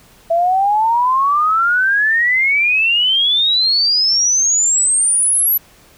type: exponential sweep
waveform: sine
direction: up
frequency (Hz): 659.3 to 11980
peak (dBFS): -11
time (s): 0.3-5.58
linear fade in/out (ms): 10
effects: pink hiss -47 dBFS RMS until 5.97 s